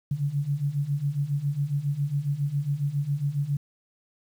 sine beating tone pair, 138.59 / 145.89 Hz, C#3 / D3, 0 / -11 cents, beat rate 7.3 Hz, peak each -29 / -26 dBFS, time 0.11-3.57 s, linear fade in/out 5 ms, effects 9-bit

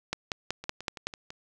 two click trains, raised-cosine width 0.2 ms, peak -23 / -12 dBFS, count 5 / 6, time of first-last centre 0.64-1.304 / 0.13-1.07 s, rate 6.02 / 5.32 Hz, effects none

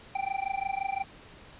square tone with amplitude modulation, 783 Hz, G5, 2 cents flat, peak -26 dBFS, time 0.15-1.04 s, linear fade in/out 5 ms, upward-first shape sine, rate 25.8 Hz, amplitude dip 95%, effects pink hiss -51 dBFS RMS until 1.59 s + resampled to 8000 Hz

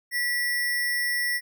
sine tone with sample-and-hold, 1950 Hz, B6, 23 cents flat, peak -23 dBFS, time 0.11-1.41 s, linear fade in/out 50 ms, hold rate 7350 Hz, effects none

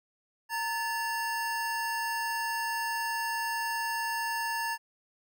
square tone pair together, 920 / 1735.4 Hz, A#5 / A6, -23 / -24 cents, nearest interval major seventh, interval 1099 cents, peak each -33 / -34 dBFS, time 0.49-4.78 s, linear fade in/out 50 ms, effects none

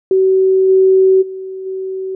sine tone with level steps, 379.4 Hz, F#4, 43 cents sharp, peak -8 / -6 / -23 / -19 dBFS, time 0.11-2.15 s, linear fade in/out 2 ms, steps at 0.68 / 1.21 / 1.65 s, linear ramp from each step 20 ms, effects none

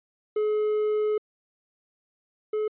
triangle tone pair in turn, 425.2 / 427.9 Hz, G#4 / A4, +41 / -48 cents, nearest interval unison, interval 11 cents, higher second, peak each -20 / -22 dBFS, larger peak first, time 0.36-1.18 / 2.53-2.68 s, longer first, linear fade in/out 5 ms, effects resampled to 8000 Hz

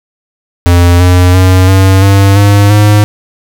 square tone with pitch steps, 87.31 / 89.97 / 92.72 / 95.54 / 98.46 / 101.46 / 104.55 Hz, F2 / F#2 / F#2 / G2 / G2 / G#2 / G#2, 0 / -48 / +4 / -44 / +8 / -40 / +12 cents, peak -3 dBFS, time 0.66-3.04 s, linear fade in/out 0 ms, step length 340 ms, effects none

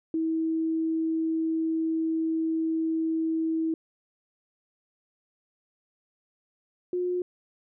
sine tone pair in turn, 322.8 / 358.7 Hz, E4 / F4, -36 / +46 cents, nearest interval major second, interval 182 cents, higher second, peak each -24 / -25 dBFS, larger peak first, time 0.14-3.74 / 6.93-7.22 s, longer first, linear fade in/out 2 ms, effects none

